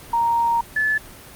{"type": "tone pair in turn", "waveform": "sine", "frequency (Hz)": [932.3, 1730.7], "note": ["A#5", "A6"], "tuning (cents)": [0, -29], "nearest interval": "major seventh", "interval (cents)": 1071, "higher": "second", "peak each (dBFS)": [-16, -17], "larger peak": "first", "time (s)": [[0.13, 0.61], [0.76, 0.98]], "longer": "first", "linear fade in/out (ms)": 5, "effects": ["pink hiss -41 dBFS RMS until 1.35 s", "Opus 32 kbps"]}